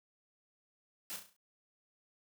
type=noise with echo; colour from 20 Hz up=white; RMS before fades=-42 dBFS; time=1.1-1.16 s; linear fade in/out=0 ms; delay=34 ms; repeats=6; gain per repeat=-6 dB; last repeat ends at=1.364 s; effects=none